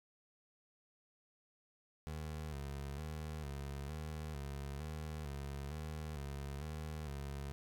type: tone with vibrato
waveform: 25% pulse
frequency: 73.42 Hz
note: D2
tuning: in tune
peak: -38 dBFS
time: 2.07-7.52 s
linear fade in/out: 0 ms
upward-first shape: square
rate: 1.1 Hz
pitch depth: 84 cents each way
effects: none